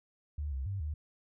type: tone with pitch steps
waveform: sine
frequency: 73.7 / 66.5 / 98.2 / 75.7 Hz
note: D2 / C2 / G2 / D#2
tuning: +7 / +29 / +4 / -47 cents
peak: -33 dBFS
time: 0.38-0.94 s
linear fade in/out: 5 ms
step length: 140 ms
effects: none